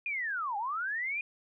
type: linear two-way sweep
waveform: sine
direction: down then up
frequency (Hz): 2471 to 784 to 2471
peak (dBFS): -31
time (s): 0.06-1.21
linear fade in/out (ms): 2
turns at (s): 0.57
effects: none